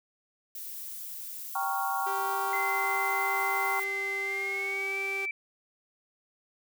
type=noise; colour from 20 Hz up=violet; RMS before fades=-40 dBFS; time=0.55-3.84 s; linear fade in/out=2 ms
type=chord; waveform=sine; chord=G half-diminished seventh; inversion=none; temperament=equal; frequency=784 / 932.3 / 1108.7 / 1396.9 Hz; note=G5 / Bb5 / Db6 / F6; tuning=0 / 0 / 0 / 0 cents; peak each=-31 / -36 / -33 / -36 dBFS; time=1.55-3.8 s; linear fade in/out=5 ms
type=tone; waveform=sawtooth; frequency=392 Hz; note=G4; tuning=in tune; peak=-33 dBFS; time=2.06-5.26 s; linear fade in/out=10 ms
type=tone with pitch glide; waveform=sine; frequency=2059 to 2325 Hz; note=C7 to D7; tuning=-28 to -18 cents; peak=-30 dBFS; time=2.53-5.31 s; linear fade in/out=2 ms; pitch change=+210 cents; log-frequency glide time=4.21-4.97 s
effects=none